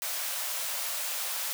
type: high-pass noise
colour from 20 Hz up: white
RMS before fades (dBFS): -33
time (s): 0.02-1.53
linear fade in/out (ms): 0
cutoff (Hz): 500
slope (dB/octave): 96
effects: none